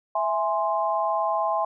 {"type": "chord", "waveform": "sine", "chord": "E augmented", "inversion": "none", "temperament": "equal", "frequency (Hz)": [659.3, 830.6, 1046.5], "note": ["E5", "G#5", "B#5"], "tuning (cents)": [0, 0, 0], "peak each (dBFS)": -26, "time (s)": [0.15, 1.65], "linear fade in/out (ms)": 5, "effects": []}